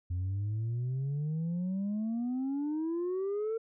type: exponential sweep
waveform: sine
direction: up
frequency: 87.31 to 456.2 Hz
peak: -28 dBFS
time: 0.1-3.58 s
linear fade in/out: 10 ms
effects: tanh soft clip ceiling -29 dBFS